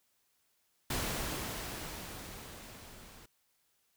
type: noise with level ramp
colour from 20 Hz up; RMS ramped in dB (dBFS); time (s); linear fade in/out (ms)
pink; -34 to -55; 0.9-3.26; 5
effects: white hiss -75 dBFS RMS until 3.96 s